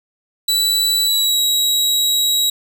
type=tone with pitch glide; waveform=sawtooth; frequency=3951 to 3852 Hz; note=B7 to B7; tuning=0 to -44 cents; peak=-11 dBFS; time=0.48-2.5 s; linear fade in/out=5 ms; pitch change=-44 cents; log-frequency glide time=1.04-1.41 s; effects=none